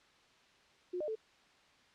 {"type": "tone with pitch steps", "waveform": "sine", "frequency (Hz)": [359.4, 605, 439.4], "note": ["F4", "D#5", "A4"], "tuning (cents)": [50, -49, -2], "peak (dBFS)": -35, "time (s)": [0.93, 1.155], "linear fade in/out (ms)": 10, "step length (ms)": 75, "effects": ["white hiss -65 dBFS RMS until 1.94 s", "low-pass 4000 Hz 12 dB/octave"]}